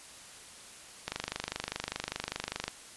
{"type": "click train", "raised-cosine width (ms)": 0.2, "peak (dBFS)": -15, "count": 41, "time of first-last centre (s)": [1.08, 2.68], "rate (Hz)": 25, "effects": ["white hiss -50 dBFS RMS until 2.96 s", "resampled to 24000 Hz"]}